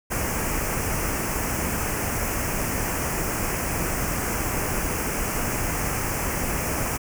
pink band-stop noise, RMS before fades -26 dBFS, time 0.1-6.98 s, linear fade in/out 20 ms, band 2700 to 5400 Hz, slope 48 dB/octave, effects none

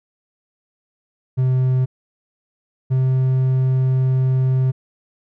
triangle tone pair in turn, 128.9 / 130.25 Hz, C3 / C3, -26 / -7 cents, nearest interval unison, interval 19 cents, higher second, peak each -12 dBFS, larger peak neither, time 1.37-1.86 / 2.9-4.72 s, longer second, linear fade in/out 20 ms, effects none

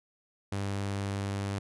sawtooth tone, 99.4 Hz, G2, 25 cents sharp, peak -27 dBFS, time 0.52-1.59 s, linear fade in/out 5 ms, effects resampled to 24000 Hz

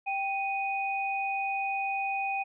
sine tone pair together, 784 / 2486 Hz, G5 / D#7, 0 / -2 cents, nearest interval octave + minor sixth, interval 1998 cents, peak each -30 / -32 dBFS, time 0.06-2.44 s, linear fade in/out 20 ms, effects none

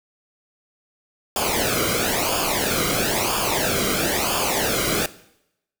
pink noise with flanger, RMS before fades -22 dBFS, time 1.36-5.06 s, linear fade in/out 2 ms, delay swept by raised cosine 0.5 to 1.15 ms, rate 1 Hz, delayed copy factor -0.8, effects noise-tail reverb RT60 0.8 s tail -18 dB re dry

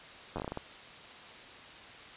slowing click train, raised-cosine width 1 ms, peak -22 dBFS, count 9, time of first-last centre 0.36-0.574 s, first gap 10 ms, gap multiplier 1.27, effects white hiss -49 dBFS RMS until 2.16 s + resampled to 8000 Hz

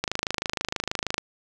click train, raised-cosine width 0.2 ms, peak -8 dBFS, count 31, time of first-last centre 0.04-1.181 s, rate 26.3 Hz, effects none

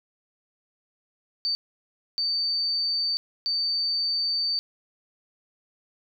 sine tone bursts at uneven times, 4584 Hz, D8, 43 cents flat, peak -23 dBFS, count 3, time 1.45-1.55 / 2.18-3.17 / 3.46-4.59 s, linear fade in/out 0 ms, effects 10-bit

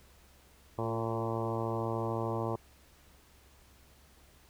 harmonic tone with a mistuned harmonic, 113.5 Hz, A#2, 46 cents flat, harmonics 1 / 2 / 3 / 4 / 5 / 6 / 7 / 8 / 9 / 10, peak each -36 / -41 / -38 / -39 / -40 / -43 / -43 / -43 / -42 / -47 dBFS, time 0.78-2.56 s, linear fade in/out 5 ms, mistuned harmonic 3, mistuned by +18 cents, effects added 68 Hz sine -62 dBFS peak until 4.49 s + pink hiss -62 dBFS RMS until 4.49 s

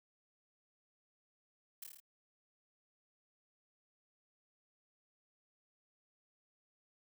blue noise with echo, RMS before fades -45 dBFS, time 1.82-1.84 s, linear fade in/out 5 ms, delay 27 ms, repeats 6, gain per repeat -2 dB, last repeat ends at 2.002 s, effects none

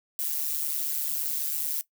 violet noise with amplitude modulation, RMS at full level -26 dBFS, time 0.19-1.81 s, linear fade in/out 0 ms, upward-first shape sine, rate 149 Hz, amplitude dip 80%, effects noise-tail reverb RT60 0.1 s tail -17 dB re dry

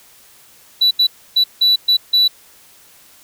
sine tone bursts at uneven times, 3951 Hz, B7, in tune, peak -7 dBFS, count 6, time 0.81-0.91 / 0.99-1.07 / 1.36-1.44 / 1.61-1.76 / 1.88-1.97 / 2.13-2.28 s, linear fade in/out 10 ms, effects tanh soft clip ceiling -8 dBFS + white hiss -47 dBFS RMS until 3.23 s

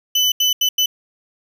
35% pulse tone bursts at uneven times, 3002 Hz, F#7, 24 cents sharp, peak -12 dBFS, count 4, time 0.15-0.32 / 0.4-0.53 / 0.61-0.69 / 0.78-0.86 s, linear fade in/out 5 ms, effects none

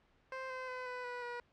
15% pulse tone with pitch steps, 523.3 / 514.9 / 506.6 / 498.5 / 490.5 / 482.6 Hz, C5 / C5 / B4 / B4 / B4 / B4, 0 / -28 / +44 / +16 / -12 / -40 cents, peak -34 dBFS, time 0.32-1.4 s, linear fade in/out 2 ms, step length 180 ms, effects pink hiss -71 dBFS RMS until 1.52 s + low-pass 3000 Hz 12 dB/octave

